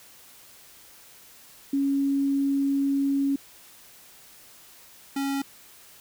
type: tone pair in turn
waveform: sine / square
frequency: 277.1 / 275.9 Hz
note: C#4 / C#4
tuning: -1 / -8 cents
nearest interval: unison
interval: 7 cents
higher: first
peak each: -21 / -26 dBFS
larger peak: first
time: 1.73-3.36 / 5.16-5.42 s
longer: first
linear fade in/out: 5 ms
effects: white hiss -51 dBFS RMS until 6 s